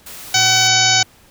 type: noise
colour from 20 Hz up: white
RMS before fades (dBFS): -34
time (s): 0.06-0.68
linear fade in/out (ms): 5
type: harmonic tone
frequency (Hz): 755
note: F#5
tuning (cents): +35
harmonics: 1 / 2 / 3 / 4 / 5 / 6 / 7 / 8 / 9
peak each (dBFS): -20 / -20 / -20 / -20 / -20 / -20 / -20 / -20 / -20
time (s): 0.34-1.03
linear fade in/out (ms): 5
type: tone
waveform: 45% pulse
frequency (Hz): 116.54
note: A#2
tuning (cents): 0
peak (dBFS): -27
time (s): 0.34-1.04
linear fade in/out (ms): 20
effects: pink hiss -49 dBFS RMS until 1.3 s